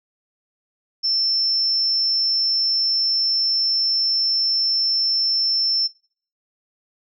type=tone; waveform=sine; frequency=5350 Hz; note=E8; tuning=25 cents sharp; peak=-17 dBFS; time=1.03-5.88 s; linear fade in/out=20 ms; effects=noise-tail reverb RT60 0.5 s tail -22 dB re dry